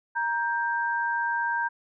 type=tone pair together; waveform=sine; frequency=938 / 1577.5 Hz; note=A#5 / G6; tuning=+11 / +10 cents; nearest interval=major sixth; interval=899 cents; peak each=-27 dBFS; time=0.15-1.69 s; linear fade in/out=20 ms; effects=none